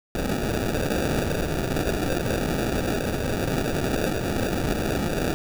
violet noise with sample-and-hold, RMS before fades -25 dBFS, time 0.15-5.34 s, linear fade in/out 0 ms, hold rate 1050 Hz, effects none

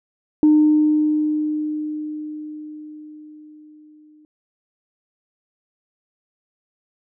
sine tone with exponential decay, 304.2 Hz, D#4, 39 cents flat, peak -8 dBFS, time 0.43-4.25 s, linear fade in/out 1 ms, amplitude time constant 830 ms, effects tanh soft clip ceiling -6 dBFS

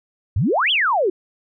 sine exponential two-way sweep, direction up then down, 80 to 3455 to 342.4 Hz, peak -15 dBFS, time 0.36-1.1 s, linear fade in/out 5 ms, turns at 0.71 s, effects none

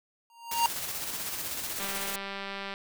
square tone with exponential growth, 932.3 Hz, A#5, in tune, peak -20 dBFS, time 0.3-0.66 s, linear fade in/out 1 ms, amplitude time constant 77 ms
white noise with tremolo, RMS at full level -34 dBFS, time 0.51-2.16 s, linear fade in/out 5 ms, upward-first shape square, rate 16 Hz, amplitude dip 30%
click train, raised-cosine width 0.3 ms, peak -21 dBFS, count 186, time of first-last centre 1.8-2.739 s, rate 197 Hz
effects none

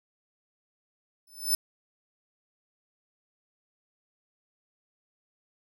5% pulse tone with exponential growth, 5274 Hz, E8, in tune, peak -14 dBFS, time 1.27-1.55 s, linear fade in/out 5 ms, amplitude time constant 60 ms, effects none

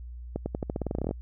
accelerating click train, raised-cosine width 2 ms, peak -16 dBFS, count 16, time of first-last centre 0.36-1.111 s, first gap 100 ms, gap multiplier 0.89, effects added 60 Hz sine -38 dBFS peak until 1.21 s

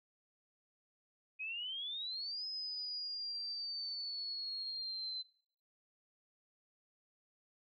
sine exponential two-way sweep, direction up then down, 2498 to 5100 to 4052 Hz, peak -39 dBFS, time 1.39-5.23 s, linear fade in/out 20 ms, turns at 2.45 s, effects noise-tail reverb RT60 0.6 s tail -22 dB re dry

